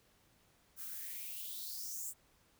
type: noise with high-pass filter sweep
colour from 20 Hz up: violet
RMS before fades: -44 dBFS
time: 0.76-2.14 s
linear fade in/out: 50 ms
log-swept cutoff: 1200 to 8100 Hz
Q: 5.5
effects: pink hiss -70 dBFS RMS until 2.59 s